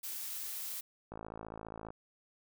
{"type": "noise", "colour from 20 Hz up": "blue", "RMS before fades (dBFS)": -41, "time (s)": [0.03, 0.81], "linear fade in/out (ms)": 10}
{"type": "click train", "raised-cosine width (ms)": 1, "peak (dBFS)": -30, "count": 44, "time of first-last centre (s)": [1.12, 1.905], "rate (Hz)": 54.8}
{"effects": []}